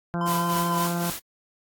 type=harmonic tone; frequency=172.4 Hz; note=F3; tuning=22 cents flat; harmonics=1 / 2 / 3 / 4 / 5 / 6 / 7 / 8 / 9; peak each=-26 / -34 / -39 / -34 / -39 / -38 / -44 / -39 / -42 dBFS; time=0.14-1.1 s; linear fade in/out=0 ms
type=tone with vibrato; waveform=triangle; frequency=1020 Hz; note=C6; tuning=44 cents flat; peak=-23 dBFS; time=0.21-0.87 s; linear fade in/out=2 ms; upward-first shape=sine; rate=4.9 Hz; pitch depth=23 cents each way
type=noise with tremolo; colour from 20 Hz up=white; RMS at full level=-31 dBFS; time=0.26-1.2 s; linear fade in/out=20 ms; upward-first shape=sine; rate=3.9 Hz; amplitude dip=65%
effects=AAC 64 kbps